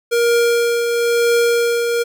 square tone with tremolo, 470.9 Hz, A#4, 18 cents sharp, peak -12 dBFS, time 0.11-2.04 s, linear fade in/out 20 ms, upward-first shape triangle, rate 1 Hz, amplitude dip 45%, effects none

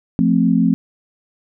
sine chord, F major, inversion none, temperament equal with one note detuned, 174.61 / 221 / 261.6 Hz, F3 / A3 / C4, 0 / +8 / 0 cents, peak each -16 dBFS, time 0.19-0.74 s, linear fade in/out 0 ms, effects none

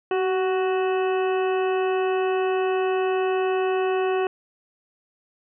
harmonic tone with a mistuned harmonic, 371.6 Hz, F#4, 7 cents sharp, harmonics 1 / 2 / 3 / 4 / 5 / 7 / 8, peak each -21 / -28 / -33 / -36 / -39 / -36 / -43 dBFS, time 0.11-4.27 s, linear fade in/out 2 ms, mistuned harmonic 1, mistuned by +30 cents, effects none

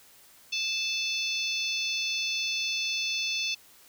harmonic tone, 876 Hz, A5, 8 cents flat, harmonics 3 / 4 / 5 / 6 / 7, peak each -31 / -33 / -35 / -37 / -38 dBFS, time 0.52-3.55 s, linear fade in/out 10 ms, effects white hiss -56 dBFS RMS until 3.88 s

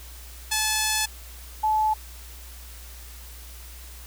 5% pulse / sine tone pair in turn, 864 / 864 Hz, A5 / A5, -32 / -32 cents, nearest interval unison, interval 0 cents, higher neither, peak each -10 / -19 dBFS, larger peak first, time 0.51-1.06 / 1.63-1.94 s, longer first, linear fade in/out 10 ms, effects added 60 Hz sine -41 dBFS peak until 4.06 s + white hiss -46 dBFS RMS until 4.06 s

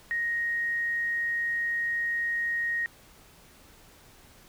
sine tone, 1872 Hz, A#6, 7 cents sharp, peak -26 dBFS, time 0.11-2.86 s, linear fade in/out 0 ms, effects pink hiss -55 dBFS RMS until 4.48 s

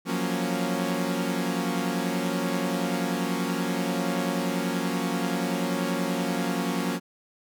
sawtooth chord, Gb major seventh, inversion third, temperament equal, 174.61 / 185 / 233.1 / 277.2 Hz, F3 / Gb3 / Bb3 / Db4, 0 / 0 / 0 / 0 cents, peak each -27 dBFS, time 0.05-7 s, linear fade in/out 50 ms, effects none

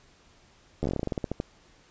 slowing click train, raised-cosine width 2 ms, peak -15 dBFS, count 16, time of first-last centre 0.83-1.401 s, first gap 12 ms, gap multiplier 1.15, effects pink hiss -59 dBFS RMS until 1.9 s + resampled to 16000 Hz

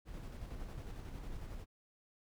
brown noise with tremolo, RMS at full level -44 dBFS, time 0.05-1.66 s, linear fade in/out 50 ms, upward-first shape square, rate 11 Hz, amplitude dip 30%, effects none

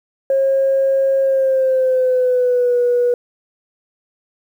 sine tone with pitch glide, 540 to 486.7 Hz, C#5 to B4, -45 to -25 cents, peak -11 dBFS, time 0.3-3.14 s, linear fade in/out 2 ms, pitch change -180 cents, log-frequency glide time 1.22-2.77 s, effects tanh soft clip ceiling -8 dBFS + 8-bit

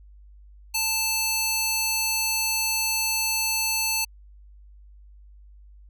square tone with high-pass filter, 880 Hz, A5, in tune, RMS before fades -25 dBFS, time 0.74-4.05 s, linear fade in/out 10 ms, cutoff 3100 Hz, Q 0.57, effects added 50 Hz sine -46 dBFS peak until 5.89 s

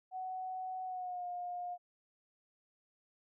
sine tone with pitch glide, 746 to 711.9 Hz, F#5 to F5, +14 to +33 cents, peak -38 dBFS, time 0.11-1.78 s, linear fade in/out 50 ms, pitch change -81 cents, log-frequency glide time 0.84-1.26 s, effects none

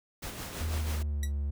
pink noise with tremolo, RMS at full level -38 dBFS, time 0.22-1.03 s, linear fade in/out 10 ms, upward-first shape sine, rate 6.1 Hz, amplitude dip 45%
triangle tone with pitch glide, 79.1 to 71.29 Hz, D#2 to C#2, +29 to +49 cents, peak -27 dBFS, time 0.6-1.51 s, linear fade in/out 10 ms, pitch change -180 cents, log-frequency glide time 0.71-1.25 s
10% pulse tone with exponential decay, 1939 Hz, B6, 32 cents flat, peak -25 dBFS, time 1.23-1.32 s, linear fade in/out 2 ms, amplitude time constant 18 ms
effects none

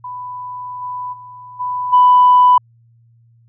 sine tone with level steps, 994 Hz, B5, 11 cents sharp, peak -25 / -22 / -33 / -18 / -5 dBFS, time 0.04-2.58 s, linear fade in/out 5 ms, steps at 0.81 / 1.12 / 1.59 / 1.92 s, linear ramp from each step 20 ms, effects tanh soft clip ceiling -1 dBFS + added 116 Hz sine -48 dBFS peak until 3.48 s

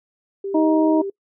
sine tone with vibrato, 392 Hz, G4, in tune, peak -24 dBFS, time 0.44-1.1 s, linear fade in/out 5 ms, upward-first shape square, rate 5.2 Hz, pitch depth 8 cents each way
harmonic tone, 314.3 Hz, D#4, 18 cents sharp, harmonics 1 / 2 / 3, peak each -15 / -21 / -25 dBFS, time 0.54-1.02 s, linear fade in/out 10 ms
effects noise-tail reverb RT60 0.1 s tail -24 dB re dry

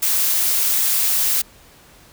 blue noise, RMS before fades -18 dBFS, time 0.02-1.42 s, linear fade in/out 10 ms, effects pink hiss -48 dBFS RMS until 2.12 s

